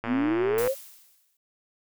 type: click train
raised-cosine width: 0.5 ms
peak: -17 dBFS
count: 74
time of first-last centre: 0.04-0.675 s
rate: 115 Hz
type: exponential sweep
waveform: sine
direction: up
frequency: 233.1 to 561 Hz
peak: -22 dBFS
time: 0.06-0.75 s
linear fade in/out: 50 ms
type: noise with exponential decay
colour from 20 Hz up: blue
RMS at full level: -33 dBFS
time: 0.58-1.37 s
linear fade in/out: 2 ms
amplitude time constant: 170 ms
effects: none